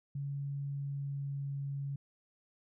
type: tone with pitch glide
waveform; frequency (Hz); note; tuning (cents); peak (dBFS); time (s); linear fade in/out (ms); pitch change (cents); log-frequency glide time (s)
sine; 140.6 to 139.63; C#3 to C#3; +25 to +13; -35; 0.15-1.96; 5; -12; 0.64-1.48
effects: none